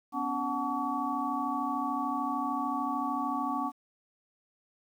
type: tone cluster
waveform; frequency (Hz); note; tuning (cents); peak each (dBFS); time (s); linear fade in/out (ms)
sine; 249.3 / 282.7 / 739 / 871 / 1135; B3 / C#4 / F#5 / A5 / C#6; +16 / +34 / -2 / -18 / +41; -37 / -35 / -36 / -37 / -33; 0.12-3.72; 50
effects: 10-bit